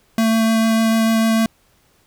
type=tone with vibrato; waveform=square; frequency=224 Hz; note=A3; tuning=31 cents sharp; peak=-14 dBFS; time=0.18-1.46 s; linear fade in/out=2 ms; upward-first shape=triangle; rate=6.7 Hz; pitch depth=10 cents each way; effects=pink hiss -58 dBFS RMS until 2.06 s